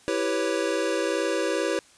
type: chord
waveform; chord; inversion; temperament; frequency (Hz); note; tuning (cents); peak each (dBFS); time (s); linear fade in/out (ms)
square; C# half-diminished seventh; first; equal; 329.6 / 392 / 493.9 / 554.4; E4 / G4 / B4 / C#5; 0 / 0 / 0 / 0; -30; 0.08-1.79; 0
effects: white hiss -55 dBFS RMS until 1.97 s + resampled to 22050 Hz